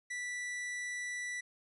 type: tone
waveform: 45% pulse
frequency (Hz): 1966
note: B6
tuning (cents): -8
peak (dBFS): -37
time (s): 0.1-1.41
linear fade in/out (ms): 10
effects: resampled to 24000 Hz + 12-bit